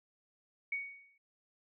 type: tone with exponential decay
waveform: sine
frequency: 2235 Hz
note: C#7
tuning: 14 cents sharp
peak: -31 dBFS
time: 0.72-1.18 s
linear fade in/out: 5 ms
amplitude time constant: 100 ms
effects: noise-tail reverb RT60 0.4 s tail -25 dB re dry